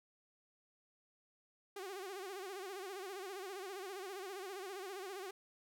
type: tone with vibrato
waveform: sawtooth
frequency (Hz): 384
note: G4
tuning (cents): -36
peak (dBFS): -40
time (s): 1.76-5.31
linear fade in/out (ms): 5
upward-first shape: sine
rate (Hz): 15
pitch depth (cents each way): 110
effects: none